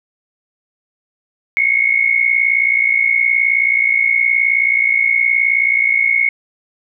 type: tone pair together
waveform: sine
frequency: 2158 / 2217 Hz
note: C#7 / C#7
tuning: -47 / 0 cents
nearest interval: unison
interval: 47 cents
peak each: -14 dBFS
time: 1.57-6.29 s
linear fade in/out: 0 ms
effects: none